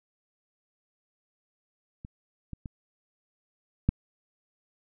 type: clicks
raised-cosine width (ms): 5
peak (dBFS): -28 / -25 / -25 / -9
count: 4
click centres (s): 2.049 / 2.533 / 2.658 / 3.89
effects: none